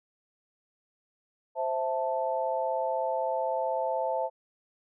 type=chord; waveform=sine; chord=A minor; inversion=first; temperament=equal; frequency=523.3 / 659.3 / 880 Hz; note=C5 / E5 / A5; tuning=0 / 0 / 0 cents; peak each=-31 dBFS; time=1.55-4.3 s; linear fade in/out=50 ms; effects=none